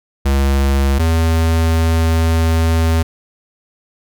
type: tone pair in turn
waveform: square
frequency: 68.7 / 81.7 Hz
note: C#2 / E2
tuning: -15 / -15 cents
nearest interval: minor third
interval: 300 cents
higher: second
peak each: -12 dBFS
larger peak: neither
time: 0.25-0.99 / 0.99-3.03 s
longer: second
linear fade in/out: 10 ms
effects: none